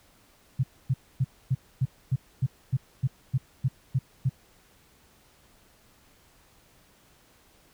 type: tone bursts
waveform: sine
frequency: 130.81 Hz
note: C3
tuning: in tune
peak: -20 dBFS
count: 13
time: 0.59-4.295 s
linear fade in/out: 10 ms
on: 45 ms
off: 260 ms
effects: pink hiss -60 dBFS RMS until 7.73 s